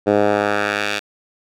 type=tone with band-pass filter sweep; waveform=10% pulse; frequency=103.1 Hz; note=G#2; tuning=12 cents flat; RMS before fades=-18 dBFS; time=0.06-1 s; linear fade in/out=20 ms; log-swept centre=470 to 3100 Hz; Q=1.1; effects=none